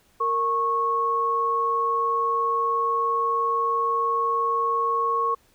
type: tone pair together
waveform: sine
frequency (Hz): 463 / 1100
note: A#4 / C#6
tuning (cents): -12 / -14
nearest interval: octave + minor third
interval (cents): 1498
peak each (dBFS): -28 / -21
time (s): 0.2-5.35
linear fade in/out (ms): 10
effects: pink hiss -61 dBFS RMS until 5.54 s